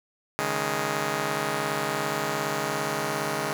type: chord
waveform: 5% pulse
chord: C# suspended second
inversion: none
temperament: just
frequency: 138.59 / 155.92 / 207.9 Hz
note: C#3 / D#3 / G#3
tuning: 0 / +4 / +2 cents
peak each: -20 dBFS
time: 0.39-3.53 s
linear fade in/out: 0 ms
effects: none

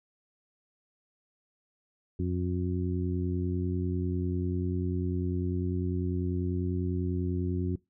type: harmonic tone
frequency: 90.1 Hz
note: F#2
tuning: 45 cents flat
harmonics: 1 / 2 / 3 / 4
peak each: -30 / -33 / -35 / -36 dBFS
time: 2.19-7.76 s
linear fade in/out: 5 ms
effects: noise-tail reverb RT60 0.2 s tail -22 dB re dry

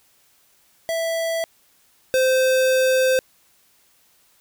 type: tone pair in turn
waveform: square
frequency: 659.3 / 518.6 Hz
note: E5 / C5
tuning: 0 / -15 cents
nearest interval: major third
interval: 415 cents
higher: first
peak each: -22 / -16 dBFS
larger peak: second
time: 0.89-1.44 / 2.14-3.19 s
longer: second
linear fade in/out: 0 ms
effects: white hiss -59 dBFS RMS until 4.4 s

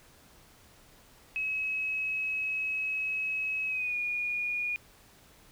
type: tone with pitch glide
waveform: sine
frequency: 2563 to 2442 Hz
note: E7 to D#7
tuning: -49 to -33 cents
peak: -29 dBFS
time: 1.36-4.76 s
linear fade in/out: 0 ms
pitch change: -84 cents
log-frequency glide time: 3.67-3.96 s
effects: pink hiss -58 dBFS RMS until 5.51 s

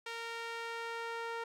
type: tone with band-pass filter sweep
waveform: sawtooth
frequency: 461.7 Hz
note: A#4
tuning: 17 cents flat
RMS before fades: -41 dBFS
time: 0.06-1.44 s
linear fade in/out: 5 ms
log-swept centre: 2500 to 1200 Hz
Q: 0.78
effects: none

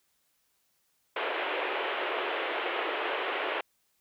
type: band-pass noise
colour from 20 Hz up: pink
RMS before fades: -32 dBFS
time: 1.16-3.61 s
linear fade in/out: 5 ms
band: 350 to 3200 Hz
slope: 48 dB/octave
effects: white hiss -73 dBFS RMS until 4 s

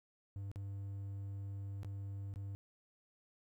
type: tone with dropouts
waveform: triangle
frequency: 99 Hz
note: G2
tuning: 18 cents sharp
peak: -39 dBFS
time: 0.36-2.55 s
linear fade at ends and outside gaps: 0 ms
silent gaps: 0.515-0.559 / 1.832-1.847 / 2.339-2.359 s
effects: 13-bit

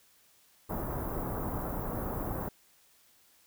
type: band-stop noise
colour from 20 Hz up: pink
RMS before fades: -35 dBFS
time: 0.69-2.49 s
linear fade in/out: 10 ms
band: 1200 to 15000 Hz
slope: 24 dB/octave
effects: white hiss -64 dBFS RMS until 3.46 s

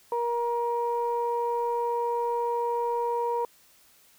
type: tone pair together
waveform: sine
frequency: 473.1 / 947 Hz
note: A#4 / A#5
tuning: +26 / +27 cents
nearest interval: octave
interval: 1201 cents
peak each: -27 dBFS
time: 0.12-3.45 s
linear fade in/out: 2 ms
effects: tanh soft clip ceiling -17 dBFS + white hiss -59 dBFS RMS until 4.18 s

